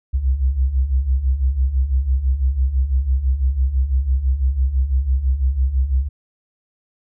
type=beating tone pair; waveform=sine; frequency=61.74 / 67.74 Hz; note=B1 / C#2; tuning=0 / -39 cents; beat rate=6 Hz; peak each=-21 / -16 dBFS; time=0.13-6.09 s; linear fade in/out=20 ms; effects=none